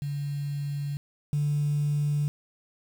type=tone pair in turn; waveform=sine; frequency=143.2 / 146.46 Hz; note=D3 / D3; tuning=-43 / -4 cents; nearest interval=unison; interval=39 cents; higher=second; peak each=-28 / -22 dBFS; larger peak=second; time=0.02-0.97 / 1.33-2.28 s; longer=neither; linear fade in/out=0 ms; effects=tanh soft clip ceiling -19 dBFS + 8-bit